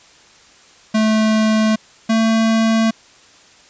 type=tone pair in turn; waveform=square; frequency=217.8 / 223.8 Hz; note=A3 / A3; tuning=-17 / +30 cents; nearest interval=unison; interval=47 cents; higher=second; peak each=-13 dBFS; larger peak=neither; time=0.94-1.76 / 2.09-2.91 s; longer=neither; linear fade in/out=10 ms; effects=white hiss -47 dBFS RMS until 3.69 s + resampled to 16000 Hz